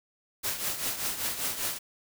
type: noise with tremolo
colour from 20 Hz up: white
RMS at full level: -29 dBFS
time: 0.43-1.79 s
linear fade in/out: 20 ms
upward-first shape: triangle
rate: 5.1 Hz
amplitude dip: 70%
effects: none